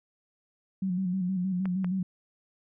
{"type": "tone with vibrato", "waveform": "sine", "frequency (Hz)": 185, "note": "F#3", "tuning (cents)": 0, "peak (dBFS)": -26, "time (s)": [0.82, 2.03], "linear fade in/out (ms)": 5, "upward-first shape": "square", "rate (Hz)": 6.4, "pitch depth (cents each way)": 53}
{"type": "clicks", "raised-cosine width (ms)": 0.5, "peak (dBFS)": -24, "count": 2, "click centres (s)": [1.656, 1.845]}
{"effects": []}